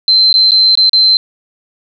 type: tone with dropouts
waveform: sine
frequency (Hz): 4098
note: C8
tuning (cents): -37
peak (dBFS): -5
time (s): 0.08-1.17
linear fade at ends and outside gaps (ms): 1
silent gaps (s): 0.328-0.34 / 0.509-0.518 / 0.753-0.774 / 0.895-0.932
effects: none